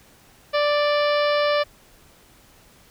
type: harmonic tone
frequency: 587.3 Hz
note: D5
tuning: in tune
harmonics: 1 / 2 / 3 / 4 / 5 / 6 / 7 / 8 / 9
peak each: -19 / -25 / -29 / -31 / -33 / -35 / -36 / -37 / -38 dBFS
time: 0.53-1.64 s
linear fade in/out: 20 ms
effects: pink hiss -53 dBFS RMS until 2.9 s